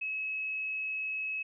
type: tone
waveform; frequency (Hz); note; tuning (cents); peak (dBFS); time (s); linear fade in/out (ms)
sine; 2573; E7; -43; -32; 0.01-1.43; 10
effects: none